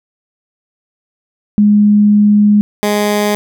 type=tone pair in turn; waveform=sine / 15% pulse; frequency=207.7 / 207.7 Hz; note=G#3 / G#3; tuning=0 / 0 cents; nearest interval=unison; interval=0 cents; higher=neither; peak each=-5 dBFS; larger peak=neither; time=1.58-2.61 / 2.83-3.35 s; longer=first; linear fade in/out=0 ms; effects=none